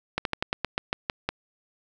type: slowing click train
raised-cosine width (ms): 0.3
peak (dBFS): -9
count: 10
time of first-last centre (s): 0.18-1.29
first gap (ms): 72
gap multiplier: 1.13
effects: none